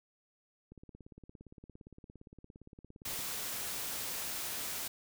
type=click train; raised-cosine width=3 ms; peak=-39 dBFS; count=44; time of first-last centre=0.72-3.191 s; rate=17.4 Hz
type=noise; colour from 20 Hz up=white; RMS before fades=-39 dBFS; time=3.05-4.88 s; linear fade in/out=5 ms
effects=none